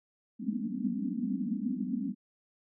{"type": "band-pass noise", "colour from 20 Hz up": "pink", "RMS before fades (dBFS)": -33, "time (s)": [0.39, 2.15], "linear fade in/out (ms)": 50, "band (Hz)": [190, 280], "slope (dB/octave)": 96, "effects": []}